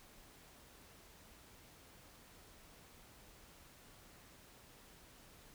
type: silence
effects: pink hiss -61 dBFS RMS until 5.54 s